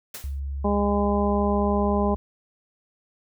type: noise with exponential decay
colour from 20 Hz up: white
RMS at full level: -33 dBFS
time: 0.14-0.4 s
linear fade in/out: 5 ms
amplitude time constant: 55 ms
type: tone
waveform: sine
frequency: 69.3 Hz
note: C#2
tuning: in tune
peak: -27 dBFS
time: 0.24-2.16 s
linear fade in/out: 0 ms
type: harmonic tone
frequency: 203.8 Hz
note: G#3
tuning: 32 cents flat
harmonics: 1 / 2 / 3 / 4 / 5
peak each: -23 / -26 / -28 / -29 / -30 dBFS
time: 0.64-2.15 s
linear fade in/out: 10 ms
effects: none